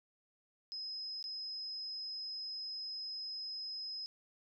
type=tone with dropouts; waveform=sine; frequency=5090 Hz; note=D#8; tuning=39 cents sharp; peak=-40 dBFS; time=0.72-4.06 s; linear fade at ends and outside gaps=0 ms; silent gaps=1.227-1.241 s; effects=none